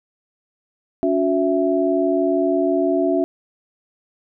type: tone cluster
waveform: sine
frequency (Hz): 284 / 363.8 / 662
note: C#4 / F#4 / E5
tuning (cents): +42 / -29 / +7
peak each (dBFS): -20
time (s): 1.03-3.24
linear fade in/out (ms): 0
effects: none